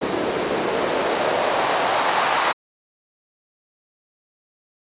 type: noise with band-pass filter sweep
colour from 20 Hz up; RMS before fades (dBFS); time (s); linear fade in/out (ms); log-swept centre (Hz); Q
white; -21; 0.01-2.53; 20; 350 to 960; 1.6
effects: resampled to 8000 Hz